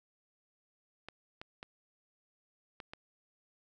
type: clicks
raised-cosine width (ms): 0.3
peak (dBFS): -28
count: 5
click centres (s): 1.086 / 1.415 / 1.629 / 2.802 / 2.935
effects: none